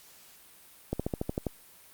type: slowing click train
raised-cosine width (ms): 2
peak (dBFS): -16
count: 8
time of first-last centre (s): 0.93-1.467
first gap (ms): 66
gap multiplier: 1.05
effects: white hiss -55 dBFS RMS until 1.93 s + Opus 48 kbps

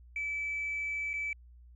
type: tone with dropouts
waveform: sine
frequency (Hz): 2307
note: D7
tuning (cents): -31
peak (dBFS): -31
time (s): 0.16-1.33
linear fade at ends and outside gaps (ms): 2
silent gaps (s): 1.133-1.138
effects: tanh soft clip ceiling -28 dBFS + added 60 Hz sine -52 dBFS peak until 1.75 s

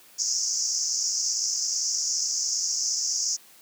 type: band-pass noise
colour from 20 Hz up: pink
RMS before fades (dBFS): -27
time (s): 0.18-3.37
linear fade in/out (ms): 20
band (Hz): 5100 to 7000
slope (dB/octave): 96
effects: white hiss -53 dBFS RMS until 3.61 s + high-pass 150 Hz 12 dB/octave

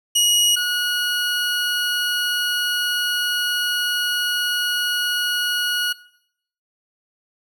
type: tone pair in turn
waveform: 20% pulse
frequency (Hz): 2900 / 1452.9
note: F#7 / F#6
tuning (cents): -35 / -32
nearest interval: octave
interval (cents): 1197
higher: first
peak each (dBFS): -9 / -15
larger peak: first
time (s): 0.15-0.56 / 0.56-5.93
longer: second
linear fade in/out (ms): 10
effects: noise-tail reverb RT60 0.7 s tail -19 dB re dry

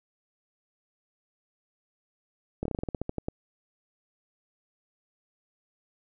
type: slowing click train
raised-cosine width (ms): 2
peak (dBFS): -17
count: 13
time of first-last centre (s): 2.63-3.284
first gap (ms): 24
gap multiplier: 1.14
effects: none

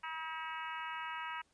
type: harmonic tone with a mistuned harmonic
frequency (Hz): 320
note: D#4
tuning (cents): +49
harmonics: 3 / 4 / 5 / 6 / 7 / 8 / 9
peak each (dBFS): -43 / -45 / -47 / -49 / -50 / -51 / -52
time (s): 0.03-1.42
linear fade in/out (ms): 10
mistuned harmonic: 8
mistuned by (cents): +21
effects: pink hiss -73 dBFS RMS until 1.53 s + resampled to 22050 Hz

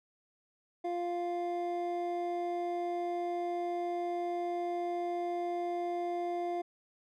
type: tone pair together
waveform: triangle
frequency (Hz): 349.2 / 698.5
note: F4 / F5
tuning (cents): 0 / 0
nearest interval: octave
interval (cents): 1200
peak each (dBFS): -33 / -33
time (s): 0.84-6.62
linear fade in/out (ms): 10
effects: none

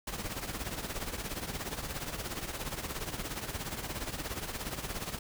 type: noise with tremolo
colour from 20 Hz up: pink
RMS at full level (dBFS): -35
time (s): 0.07-5.19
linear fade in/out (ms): 5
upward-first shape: triangle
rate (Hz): 17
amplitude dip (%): 75
effects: none

